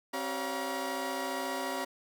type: tone cluster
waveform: 30% pulse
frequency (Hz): 266.8 / 381.1 / 568 / 700 / 956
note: C4 / G4 / C#5 / F5 / A#5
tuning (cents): +34 / -49 / +42 / +4 / +43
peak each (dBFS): -37 / -38 / -37 / -38 / -35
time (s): 0.13-1.85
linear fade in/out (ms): 10
effects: none